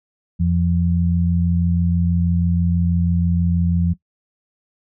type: tone pair together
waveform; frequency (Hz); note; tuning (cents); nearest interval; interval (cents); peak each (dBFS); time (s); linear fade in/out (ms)
sine; 86.1 / 172.31; F2 / F3; -24 / -23; octave; 1201; -18 / -17; 0.39-3.94; 20
effects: noise-tail reverb RT60 0.1 s tail -17 dB re dry